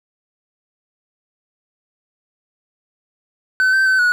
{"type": "tone with pitch steps", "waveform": "triangle", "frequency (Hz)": [1520, 1553, 1529, 1463], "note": ["F#6", "G6", "G6", "F#6"], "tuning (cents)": [46, -17, -44, -20], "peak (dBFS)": -10, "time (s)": [3.6, 4.12], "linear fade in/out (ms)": 0, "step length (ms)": 130, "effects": []}